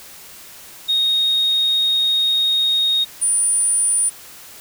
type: tone pair in turn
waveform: sine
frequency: 3729 / 9396 Hz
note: A#7 / D9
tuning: 0 / 0 cents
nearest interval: octave + major third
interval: 1600 cents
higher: second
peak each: -13 dBFS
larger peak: neither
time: 0.88-3.05 / 3.21-4.1 s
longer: first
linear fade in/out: 20 ms
effects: tanh soft clip ceiling -11 dBFS + white hiss -40 dBFS RMS until 4.6 s